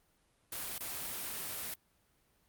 white noise with dropouts, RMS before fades -40 dBFS, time 0.52-1.74 s, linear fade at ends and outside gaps 2 ms, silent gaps 0.781-0.806 s, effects pink hiss -72 dBFS RMS until 2.48 s + Opus 32 kbps

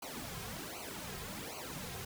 pink noise with flanger, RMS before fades -44 dBFS, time 0.02-2.05 s, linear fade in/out 5 ms, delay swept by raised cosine 0.56 to 3.46 ms, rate 1.3 Hz, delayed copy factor -0.95, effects none

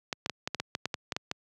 clicks, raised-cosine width 0.2 ms, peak -13 dBFS, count 12, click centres 0.128 / 0.261 / 0.297 / 0.475 / 0.547 / 0.6 / 0.751 / 0.856 / 0.942 / 1.122 / 1.165 / 1.314 s, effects high-pass 100 Hz 12 dB/octave

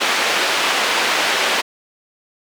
white band-pass noise, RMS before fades -18 dBFS, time 0-1.62 s, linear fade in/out 20 ms, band 390 to 3100 Hz, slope 12 dB/octave, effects none

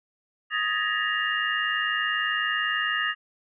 sine tone cluster, 1249 / 1682 / 1802 / 1902 / 2818 Hz, D#6 / G#6 / A6 / A#6 / F7, +6 / +22 / +41 / +34 / +15 cents, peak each -30 dBFS, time 0.5-3.15 s, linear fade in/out 50 ms, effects none

